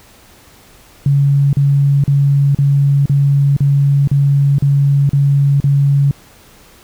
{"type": "tone bursts", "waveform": "sine", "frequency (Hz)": 140.5, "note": "C#3", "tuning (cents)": 24, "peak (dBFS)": -8, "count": 10, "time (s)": [1.06, 6.111], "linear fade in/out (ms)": 2, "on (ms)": 470, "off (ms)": 39, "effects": ["pink hiss -44 dBFS RMS until 6.83 s"]}